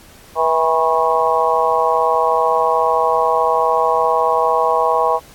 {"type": "harmonic tone with a mistuned harmonic", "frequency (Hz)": 162.4, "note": "E3", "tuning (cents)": -26, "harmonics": [3, 4, 5, 6, 7], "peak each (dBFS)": [-19, -19, -19, -19, -19], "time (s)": [0.35, 5.2], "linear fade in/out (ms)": 50, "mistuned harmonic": 7, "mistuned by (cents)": -68, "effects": ["pink hiss -44 dBFS RMS until 5.34 s", "AAC 64 kbps"]}